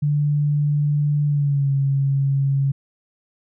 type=tone with pitch glide; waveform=sine; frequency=146.83 to 137.79 Hz; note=D3 to C#3; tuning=0 to -10 cents; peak=-16 dBFS; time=0.02-2.72 s; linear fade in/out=10 ms; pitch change=-110 cents; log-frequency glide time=1.26-1.72 s; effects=none